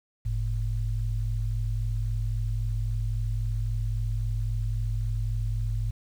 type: tone pair together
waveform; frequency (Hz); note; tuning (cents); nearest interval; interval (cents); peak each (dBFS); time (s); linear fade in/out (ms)
sine; 46.28 / 110; F#1 / A2; +1 / 0; octave + minor third; 1499; -28; 0.25-5.91; 10
effects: 9-bit